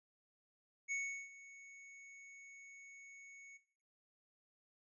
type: tone with ADSR envelope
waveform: square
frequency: 2217 Hz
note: C#7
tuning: in tune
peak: -37 dBFS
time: 0.88-3.58 s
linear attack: 36 ms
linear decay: 370 ms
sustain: -18 dB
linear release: 18 ms
effects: noise-tail reverb RT60 0.6 s tail -17 dB re dry + resampled to 22050 Hz